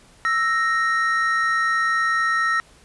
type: tone pair together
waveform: triangle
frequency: 1320.4 / 1864.7 Hz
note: E6 / A#6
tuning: +2 / 0 cents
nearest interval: tritone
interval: 598 cents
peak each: -19 dBFS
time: 0.25-2.6 s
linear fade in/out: 0 ms
effects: pink hiss -52 dBFS RMS until 2.84 s + resampled to 24000 Hz